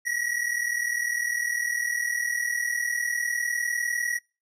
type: tone pair together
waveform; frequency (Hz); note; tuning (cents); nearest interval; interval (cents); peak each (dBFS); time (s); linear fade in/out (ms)
square; 1898.1 / 1938; A#6 / B6; +31 / -33; unison; 36; -29 / -30; 0.05-4.19; 20
effects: noise-tail reverb RT60 0.3 s tail -24 dB re dry + resampled to 32000 Hz